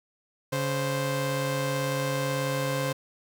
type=tone pair together; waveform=sawtooth; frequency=140.3 / 523 Hz; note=C#3 / C5; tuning=+21 / -1 cents; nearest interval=octave + major seventh; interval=2278 cents; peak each=-25 dBFS; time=0.52-2.93 s; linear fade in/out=10 ms; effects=none